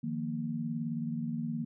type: chord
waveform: sine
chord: Eb suspended second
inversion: none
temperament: equal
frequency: 155.56 / 174.61 / 233.1 Hz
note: Eb3 / F3 / Bb3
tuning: 0 / 0 / 0 cents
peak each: -37 / -40 / -34 dBFS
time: 0.03-1.65 s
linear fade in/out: 10 ms
effects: none